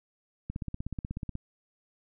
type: click train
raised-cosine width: 5 ms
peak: -22 dBFS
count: 15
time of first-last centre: 0.5-1.354 s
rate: 16.4 Hz
effects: none

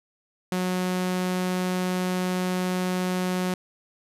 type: tone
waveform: sawtooth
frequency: 182.8 Hz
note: F#3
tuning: 21 cents flat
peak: -20 dBFS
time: 0.52-3.54 s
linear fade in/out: 2 ms
effects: resampled to 32000 Hz

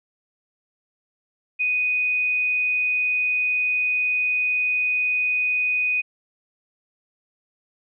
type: tone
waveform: sine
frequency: 2489 Hz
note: D#7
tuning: in tune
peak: -19 dBFS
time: 1.59-6.02 s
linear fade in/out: 20 ms
effects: none

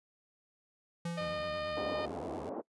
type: tone with exponential decay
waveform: square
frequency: 170.2 Hz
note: F3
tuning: 44 cents flat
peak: -34 dBFS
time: 1.05-1.93 s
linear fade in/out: 5 ms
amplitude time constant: 190 ms
type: harmonic tone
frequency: 610 Hz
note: D#5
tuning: 34 cents flat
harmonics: 1 / 2 / 3 / 4 / 5 / 6 / 7 / 8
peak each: -36 / -42 / -46 / -48 / -50 / -52 / -53 / -54 dBFS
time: 1.17-2.06 s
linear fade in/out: 10 ms
type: tone with vibrato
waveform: 15% pulse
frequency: 82.2 Hz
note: E2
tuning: 4 cents flat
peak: -40 dBFS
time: 1.2-2.5 s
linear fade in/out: 10 ms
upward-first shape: sine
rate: 8.8 Hz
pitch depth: 280 cents each way
type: band-pass noise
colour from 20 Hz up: pink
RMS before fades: -40 dBFS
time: 1.76-2.62 s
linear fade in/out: 20 ms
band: 260 to 840 Hz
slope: 24 dB/octave
effects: noise-tail reverb RT60 0.1 s tail -24 dB re dry + resampled to 24000 Hz

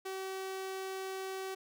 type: tone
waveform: sawtooth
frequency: 381.6 Hz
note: G4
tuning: 47 cents flat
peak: -34 dBFS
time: 0.05-1.55 s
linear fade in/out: 10 ms
effects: none

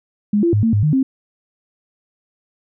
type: tone with pitch steps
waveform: sine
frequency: 207.1 / 340.3 / 104.4 / 226.4 / 103.3 / 152.1 / 265.4 Hz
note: G#3 / F4 / G#2 / A3 / G#2 / D#3 / C4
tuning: -5 / -45 / +10 / +50 / -9 / -39 / +25 cents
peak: -12 dBFS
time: 0.33-1.03 s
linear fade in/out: 5 ms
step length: 100 ms
effects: none

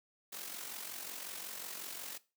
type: noise with amplitude modulation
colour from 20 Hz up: white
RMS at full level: -42 dBFS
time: 0.32-2.18 s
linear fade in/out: 10 ms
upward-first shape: sine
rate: 45.5 Hz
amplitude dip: 55%
effects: noise-tail reverb RT60 0.3 s tail -19 dB re dry + high-pass 200 Hz 12 dB/octave

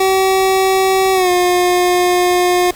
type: tone with pitch glide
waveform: 25% pulse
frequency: 381.3 to 357.8 Hz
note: G4 to F4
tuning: -48 to +42 cents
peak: -7 dBFS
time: 0-2.71 s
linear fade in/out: 5 ms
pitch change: -110 cents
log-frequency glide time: 1.13-1.3 s
effects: pink hiss -37 dBFS RMS until 2.75 s

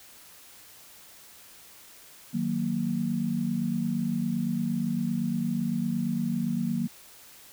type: chord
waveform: sine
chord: D# minor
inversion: none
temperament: equal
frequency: 155.56 / 185 / 233.1 Hz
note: D#3 / F#3 / A#3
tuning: 0 / 0 / 0 cents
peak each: -33 / -30 / -28 dBFS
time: 2.33-6.88 s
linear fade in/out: 20 ms
effects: white hiss -51 dBFS RMS until 7.52 s

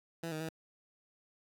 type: tone with pitch steps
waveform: 15% pulse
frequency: 166.1 / 156.1 / 160.8 Hz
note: E3 / D#3 / E3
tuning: +13 / +6 / -43 cents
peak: -31 dBFS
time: 0.23-0.491 s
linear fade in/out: 5 ms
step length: 87 ms
effects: none

